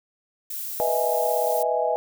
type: noise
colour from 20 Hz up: violet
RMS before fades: -32 dBFS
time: 0.5-1.63 s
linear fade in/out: 5 ms
type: chord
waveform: sine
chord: E major seventh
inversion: second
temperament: equal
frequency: 493.9 / 622.3 / 659.3 / 830.6 Hz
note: B4 / D#5 / E5 / G#5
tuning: 0 / 0 / 0 / 0 cents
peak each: -26 dBFS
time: 0.8-1.96 s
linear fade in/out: 0 ms
effects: none